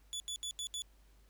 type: tone bursts at uneven times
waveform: 25% pulse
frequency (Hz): 3445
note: A7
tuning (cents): -37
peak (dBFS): -34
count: 5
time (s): 0.13-0.2 / 0.28-0.36 / 0.43-0.51 / 0.59-0.67 / 0.74-0.82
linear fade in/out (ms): 0
effects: added 50 Hz sine -61 dBFS peak until 1.29 s + pink hiss -71 dBFS RMS until 1.29 s